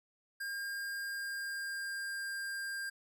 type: tone with pitch glide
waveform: square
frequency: 1609 to 1598.8 Hz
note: G6 to G6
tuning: +45 to +34 cents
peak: -38 dBFS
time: 0.4-2.9 s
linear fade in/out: 10 ms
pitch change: -11 cents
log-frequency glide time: 1.04-2.26 s
effects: none